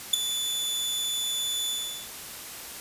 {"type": "tone with ADSR envelope", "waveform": "sawtooth", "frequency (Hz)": 3482, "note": "A7", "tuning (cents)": -19, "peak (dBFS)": -11, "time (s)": [0.13, 2.1], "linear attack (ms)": 8, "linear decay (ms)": 8, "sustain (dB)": -13, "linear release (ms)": 410, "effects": ["white hiss -40 dBFS RMS until 2.8 s", "resampled to 32000 Hz"]}